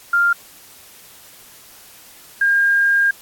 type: tone pair in turn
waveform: sine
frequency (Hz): 1396.9 / 1611.8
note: F6 / G6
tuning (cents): 0 / +48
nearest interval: major second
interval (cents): 248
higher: second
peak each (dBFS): -12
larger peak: neither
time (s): 0.13-0.33 / 2.41-3.11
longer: second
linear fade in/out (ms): 5
effects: white hiss -44 dBFS RMS until 3.21 s + AAC 64 kbps